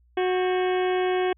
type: harmonic tone with a mistuned harmonic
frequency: 367.5 Hz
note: F#4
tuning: 12 cents flat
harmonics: 1 / 2 / 3 / 4 / 5 / 6 / 7 / 8 / 9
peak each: -22 / -28 / -36 / -37 / -38 / -38 / -41 / -42 / -42 dBFS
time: 0.17-1.33 s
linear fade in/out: 5 ms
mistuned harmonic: 4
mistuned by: +130 cents
effects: added 60 Hz sine -57 dBFS peak until 1.37 s